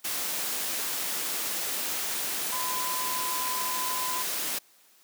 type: tone in noise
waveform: sine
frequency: 1012 Hz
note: B5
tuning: 42 cents sharp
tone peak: -32 dBFS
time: 2.52-4.23 s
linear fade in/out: 10 ms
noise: white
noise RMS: -31 dBFS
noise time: 0.04-4.59 s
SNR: -4 dB
effects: white hiss -60 dBFS RMS until 5.03 s + high-pass 200 Hz 12 dB/octave